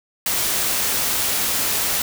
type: noise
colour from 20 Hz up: white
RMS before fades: -21 dBFS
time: 0.26-2.02 s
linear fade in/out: 2 ms
effects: none